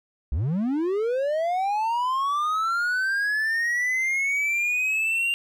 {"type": "linear sweep", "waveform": "triangle", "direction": "up", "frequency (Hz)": [56.8, 2794], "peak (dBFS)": -20, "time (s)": [0.32, 5.34], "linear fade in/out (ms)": 0, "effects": []}